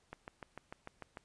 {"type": "click train", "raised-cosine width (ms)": 0.5, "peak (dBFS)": -29, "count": 8, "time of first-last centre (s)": [0.13, 1.172], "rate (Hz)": 6.72, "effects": ["pink hiss -72 dBFS RMS until 1.24 s", "resampled to 22050 Hz"]}